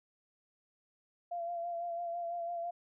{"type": "tone with vibrato", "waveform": "sine", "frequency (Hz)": 687, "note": "F5", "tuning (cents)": -29, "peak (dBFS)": -35, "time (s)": [1.31, 2.71], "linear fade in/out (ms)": 10, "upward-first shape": "sine", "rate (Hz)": 6, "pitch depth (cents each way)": 29, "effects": []}